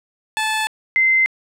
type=tone pair in turn; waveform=15% pulse / sine; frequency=871 / 2072 Hz; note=A5 / C7; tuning=-18 / -17 cents; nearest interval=octave + minor third; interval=1501 cents; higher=second; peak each=-12 dBFS; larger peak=neither; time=0.37-0.67 / 0.96-1.26 s; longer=neither; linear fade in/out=0 ms; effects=low-pass 11000 Hz 12 dB/octave